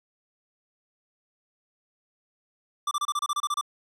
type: tone bursts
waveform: square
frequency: 1176 Hz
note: D6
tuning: 2 cents sharp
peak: -25 dBFS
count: 11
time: 2.87-3.612 s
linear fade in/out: 5 ms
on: 42 ms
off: 28 ms
effects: low-pass 11000 Hz 12 dB/octave + 10-bit